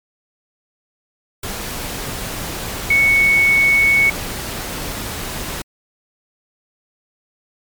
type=tone in noise; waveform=sine; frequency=2217 Hz; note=C#7; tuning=in tune; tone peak=-10 dBFS; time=2.9-4.1 s; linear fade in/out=5 ms; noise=pink; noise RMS=-26 dBFS; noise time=1.43-5.62 s; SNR=+13 dB; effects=MP3 96 kbps